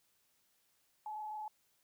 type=tone with frequency modulation; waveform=sine; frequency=854 Hz; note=G#5; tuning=48 cents sharp; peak=-40 dBFS; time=1.06-1.48 s; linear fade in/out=2 ms; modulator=26.7 Hz; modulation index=0.55; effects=white hiss -75 dBFS RMS until 1.83 s